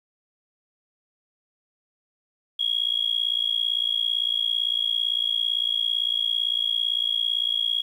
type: tone with amplitude modulation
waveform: sine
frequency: 3300 Hz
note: G#7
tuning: 12 cents flat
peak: -17 dBFS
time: 2.59-7.82 s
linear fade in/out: 10 ms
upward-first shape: sine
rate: 57.8 Hz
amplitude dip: 95%
effects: tanh soft clip ceiling -13 dBFS + 9-bit